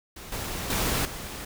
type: noise with level steps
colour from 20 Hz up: pink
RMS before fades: -42 / -33 / -26 / -37 dBFS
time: 0.16-1.45 s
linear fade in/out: 5 ms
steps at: 0.32 / 0.7 / 1.05 s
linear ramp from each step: 2 ms
effects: none